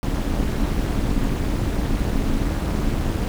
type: noise with amplitude modulation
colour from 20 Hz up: brown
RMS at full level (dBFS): -18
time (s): 0.03-3.28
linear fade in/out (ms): 0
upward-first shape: sine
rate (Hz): 243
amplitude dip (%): 80
effects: none